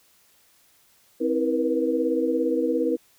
sine tone cluster, 262.9 / 323.9 / 477.5 / 494.8 Hz, C4 / E4 / A#4 / B4, +8 / -30 / +42 / +3 cents, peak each -27 / -25 / -24 / -32 dBFS, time 1.2-2.97 s, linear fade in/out 20 ms, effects white hiss -60 dBFS RMS until 3.18 s

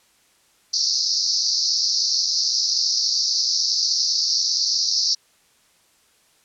white band-pass noise, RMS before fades -21 dBFS, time 0.73-5.15 s, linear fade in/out 10 ms, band 4300 to 5800 Hz, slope 96 dB/octave, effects white hiss -59 dBFS RMS until 6.44 s + low-pass 10000 Hz 12 dB/octave

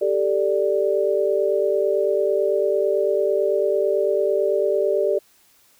sine chord, G suspended second, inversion none, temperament just, 392 / 441 / 588 Hz, G4 / A4 / D5, 0 / +4 / +2 cents, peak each -21 / -23 / -21 dBFS, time 0.01-5.19 s, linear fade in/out 10 ms, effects white hiss -57 dBFS RMS until 5.79 s

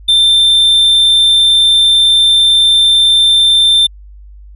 triangle tone, 3571 Hz, A7, 25 cents sharp, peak -4 dBFS, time 0.08-3.87 s, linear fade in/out 10 ms, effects added 50 Hz sine -32 dBFS peak until 4.55 s + resampled to 32000 Hz

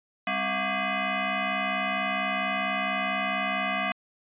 sine tone with frequency modulation, 659.3 Hz, E5, in tune, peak -25 dBFS, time 0.27-3.92 s, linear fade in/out 2 ms, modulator 461 Hz, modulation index 4.6, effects resampled to 8000 Hz

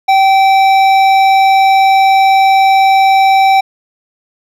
sine tone with hard clipping, 774 Hz, G5, 22 cents flat, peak -7 dBFS, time 0.08-3.61 s, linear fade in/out 10 ms, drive 11 dB, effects none

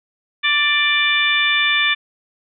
harmonic tone with a mistuned harmonic, 590 Hz, D5, 8 cents sharp, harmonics 2 / 3 / 4 / 5 / 6, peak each -25 / -19 / -18 / -24 / -20 dBFS, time 0.43-1.95 s, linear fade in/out 20 ms, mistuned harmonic 2, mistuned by -20 cents, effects none

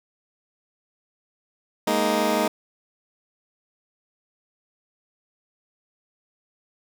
15% pulse chord, Ab suspended second, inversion none, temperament just, 207.7 / 233.6 / 311.5 Hz, Ab3 / Bb3 / Eb4, 0 / +4 / +2 cents, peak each -19 dBFS, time 1.87-2.48 s, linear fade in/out 5 ms, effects none

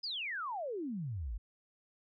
sine exponential sweep, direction down, 5150 to 45.91 Hz, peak -36 dBFS, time 0.03-1.38 s, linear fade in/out 10 ms, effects none

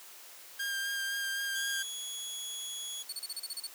sawtooth tone with vibrato, 1602 Hz, G6, 37 cents sharp, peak -29 dBFS, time 0.59-1.83 s, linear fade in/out 10 ms, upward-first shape sine, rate 3.9 Hz, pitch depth 16 cents each way
20% pulse tone, 3355 Hz, G#7, 17 cents sharp, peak -32 dBFS, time 1.55-3.03 s, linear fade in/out 10 ms
25% pulse tone bursts, 4427 Hz, C#8, 3 cents flat, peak -31 dBFS, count 9, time 3.09-3.67 s, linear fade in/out 5 ms, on 36 ms, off 32 ms
effects white hiss -51 dBFS RMS until 3.74 s + high-pass 400 Hz 12 dB/octave

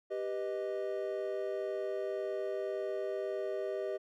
triangle chord, G augmented, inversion none, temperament equal, 392 / 493.9 / 622.3 Hz, G4 / B4 / D#5, 0 / 0 / 0 cents, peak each -35 / -39 / -36 dBFS, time 0.1-3.98 s, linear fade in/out 20 ms, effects none

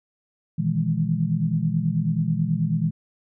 sine chord, E major seventh, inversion second, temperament equal with one note detuned, 120.3 / 155.56 / 164.81 / 207.7 Hz, B2 / D#3 / E3 / G#3, -45 / 0 / 0 / 0 cents, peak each -29 / -25 / -23 / -28 dBFS, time 0.58-2.91 s, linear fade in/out 10 ms, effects none

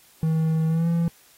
triangle tone with pitch glide, 160 to 168.44 Hz, D#3 to E3, +49 to +38 cents, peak -17 dBFS, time 0.23-1.08 s, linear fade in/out 0 ms, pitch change +89 cents, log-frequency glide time 0.68-0.88 s, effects white hiss -55 dBFS RMS until 1.37 s + AAC 48 kbps

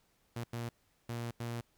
sawtooth tone bursts at uneven times, 117.9 Hz, A#2, 20 cents sharp, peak -33 dBFS, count 4, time 0.36-0.44 / 0.53-0.69 / 1.09-1.31 / 1.4-1.61 s, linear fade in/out 5 ms, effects pink hiss -73 dBFS RMS until 1.77 s

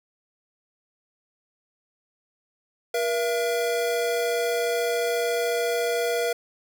square tone pair together, 476.7 / 674.2 Hz, A#4 / E5, +39 / +39 cents, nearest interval tritone, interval 600 cents, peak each -25 / -28 dBFS, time 2.94-6.33 s, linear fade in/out 5 ms, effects none

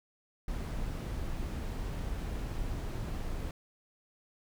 brown noise, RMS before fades -36 dBFS, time 0.48-3.51 s, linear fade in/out 2 ms, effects none

